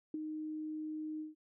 sine tone with ADSR envelope, 309.5 Hz, D#4, 9 cents flat, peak -33 dBFS, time 0.14-1.35 s, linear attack 3 ms, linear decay 16 ms, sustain -5 dB, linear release 150 ms, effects none

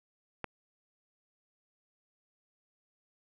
click, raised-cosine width 0.5 ms, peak -20 dBFS, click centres 0.443 s, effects none

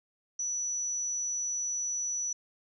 sine tone, 5920 Hz, F#8, in tune, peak -30 dBFS, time 0.39-2.33 s, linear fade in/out 5 ms, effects none

